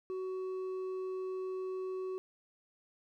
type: tone with hard clipping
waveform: sine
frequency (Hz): 374.4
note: F#4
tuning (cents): +20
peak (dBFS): -37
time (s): 0.1-2.18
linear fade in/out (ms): 0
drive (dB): 4
effects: none